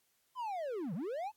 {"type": "linear two-way sweep", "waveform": "triangle", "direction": "down then up", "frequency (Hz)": [1046.5, 144.8, 898], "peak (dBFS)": -34, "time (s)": [0.35, 1.32], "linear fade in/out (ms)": 50, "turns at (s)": 0.94, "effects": ["white hiss -75 dBFS RMS until 1.36 s", "AAC 64 kbps"]}